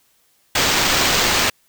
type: noise with sample-and-hold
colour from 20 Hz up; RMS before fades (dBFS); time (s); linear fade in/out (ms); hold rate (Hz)
violet; -17; 0.55-1.5; 5; 11025
effects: white hiss -60 dBFS RMS until 1.68 s